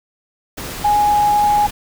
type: tone in noise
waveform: sine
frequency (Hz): 830.6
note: G#5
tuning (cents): 0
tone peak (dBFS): -11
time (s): 0.84-1.67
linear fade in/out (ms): 10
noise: pink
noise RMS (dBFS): -28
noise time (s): 0.57-1.71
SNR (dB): +14
effects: none